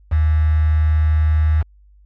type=tone with quantisation; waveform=sine; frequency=77.7 Hz; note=D#2; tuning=2 cents flat; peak=-12 dBFS; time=0.11-1.63 s; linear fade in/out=20 ms; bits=5; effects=added 50 Hz sine -46 dBFS peak until 2.05 s + low-pass 2000 Hz 12 dB/octave

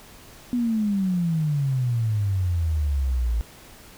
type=exponential sweep; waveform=sine; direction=down; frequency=248.1 to 55.1 Hz; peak=-20 dBFS; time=0.53-3.41 s; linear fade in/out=0 ms; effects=pink hiss -47 dBFS RMS until 3.97 s

